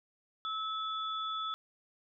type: tone pair together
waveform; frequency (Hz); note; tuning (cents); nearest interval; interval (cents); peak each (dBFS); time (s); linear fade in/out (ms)
sine; 1302 / 3445; E6 / A7; -22 / -37; octave + perfect fourth; 1685; -35 / -39; 0.45-1.54; 0
effects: none